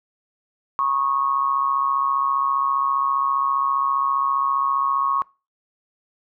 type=tone with amplitude modulation; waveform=sine; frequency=1100 Hz; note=C#6; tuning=14 cents flat; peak=-15 dBFS; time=0.79-5.22 s; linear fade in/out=0 ms; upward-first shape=sine; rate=135 Hz; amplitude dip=70%; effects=noise-tail reverb RT60 0.3 s tail -24 dB re dry